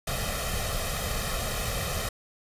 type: noise with comb filter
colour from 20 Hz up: pink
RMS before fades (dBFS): -30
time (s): 0.07-2.09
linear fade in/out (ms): 5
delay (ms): 1.6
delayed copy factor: +0.75
effects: resampled to 32000 Hz